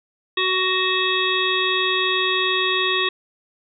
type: harmonic tone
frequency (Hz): 373.1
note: F#4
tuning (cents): +14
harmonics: 1 / 3 / 5 / 7 / 9 / 10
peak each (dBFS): -25 / -25 / -25 / -25 / -25 / -25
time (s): 0.37-3.09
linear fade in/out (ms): 5
effects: none